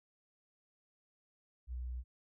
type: tone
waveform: sine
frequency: 61.74 Hz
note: B1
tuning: in tune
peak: -38 dBFS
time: 1.67-2.04 s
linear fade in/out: 50 ms
effects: none